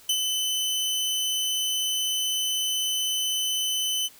sawtooth tone with ADSR envelope, 3032 Hz, F#7, 42 cents sharp, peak -17 dBFS, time 0.09-4.09 s, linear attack 5 ms, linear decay 66 ms, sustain -4 dB, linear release 35 ms, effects white hiss -52 dBFS RMS until 4.19 s

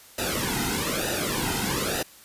pink noise with flanger, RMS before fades -27 dBFS, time 0.18-2.03 s, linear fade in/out 5 ms, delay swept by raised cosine 0.91 to 1.78 ms, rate 1.1 Hz, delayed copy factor -0.8, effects white hiss -50 dBFS RMS until 2.24 s + resampled to 32000 Hz

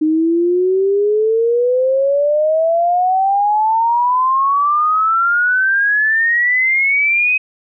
sine exponential sweep, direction up, 306.4 to 2539 Hz, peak -11 dBFS, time 0.01-7.38 s, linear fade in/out 10 ms, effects none

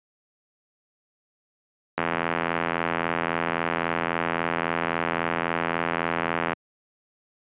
click train, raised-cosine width 0.5 ms, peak -8 dBFS, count 382, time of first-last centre 1.98-6.532 s, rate 83.7 Hz, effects high-pass 150 Hz 12 dB/octave + resampled to 8000 Hz

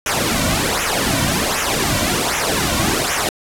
pink noise with flanger, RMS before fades -18 dBFS, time 0.06-3.29 s, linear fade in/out 2 ms, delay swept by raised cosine 0.22 to 2.42 ms, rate 1.3 Hz, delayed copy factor -0.75, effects low-pass 12000 Hz 12 dB/octave

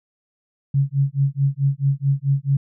sine tone with tremolo, 138.59 Hz, C#3, in tune, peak -13 dBFS, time 0.74-2.57 s, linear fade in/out 5 ms, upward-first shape sine, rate 4.6 Hz, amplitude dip 100%, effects none

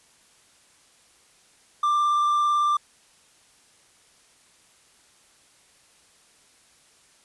triangle tone with vibrato, 1184 Hz, D6, 14 cents sharp, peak -17 dBFS, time 1.83-2.77 s, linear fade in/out 5 ms, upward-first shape sine, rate 18 Hz, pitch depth 10 cents each way, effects white hiss -58 dBFS RMS until 7.24 s + resampled to 24000 Hz

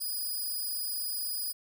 5% pulse tone, 4944 Hz, D#8, 12 cents flat, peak -25 dBFS, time 0-1.53 s, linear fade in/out 20 ms, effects none

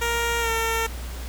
10% pulse tone with pitch glide, 467.9 to 453.3 Hz, A#4 to A#4, +6 to -48 cents, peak -14 dBFS, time 0.01-0.87 s, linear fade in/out 10 ms, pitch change -54 cents, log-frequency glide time 0.4-0.5 s, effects added 60 Hz sine -31 dBFS peak until 1.28 s + pink hiss -40 dBFS RMS until 1.28 s

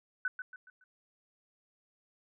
sine tone with echo, 1500 Hz, F#6, 23 cents sharp, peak -29 dBFS, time 0.25-0.28 s, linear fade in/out 2 ms, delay 140 ms, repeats 4, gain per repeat -8 dB, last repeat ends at 0.84 s, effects none

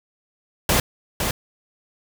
pink noise with echo, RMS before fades -18 dBFS, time 0.69-0.8 s, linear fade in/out 2 ms, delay 510 ms, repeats 1, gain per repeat -5 dB, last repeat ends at 1.31 s, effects none

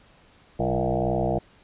sine tone with frequency modulation, 403.8 Hz, G#4, 49 cents flat, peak -21 dBFS, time 0.59-1.39 s, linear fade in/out 10 ms, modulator 62.6 Hz, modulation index 5.4, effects pink hiss -56 dBFS RMS until 1.63 s + resampled to 8000 Hz

